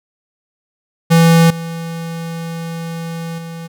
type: tone with level steps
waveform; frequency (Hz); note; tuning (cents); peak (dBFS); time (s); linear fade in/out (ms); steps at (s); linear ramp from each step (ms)
square; 165.9; E3; +11; -7 / -23 / -27; 1.1-3.68; 20; 1.5 / 3.38; 5
effects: none